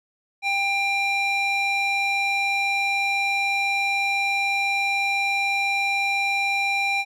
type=tone with band-pass filter; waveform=square; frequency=794 Hz; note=G5; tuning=22 cents sharp; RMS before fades=-23 dBFS; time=0.42-7.05 s; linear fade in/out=50 ms; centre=2400 Hz; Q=1.8; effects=none